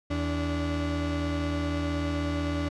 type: tone pair together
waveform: 35% pulse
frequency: 81.47 / 290 Hz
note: E2 / D4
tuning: -20 / -22 cents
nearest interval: octave + minor seventh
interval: 2198 cents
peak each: -28 dBFS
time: 0.1-2.69 s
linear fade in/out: 10 ms
effects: low-pass 5000 Hz 12 dB/octave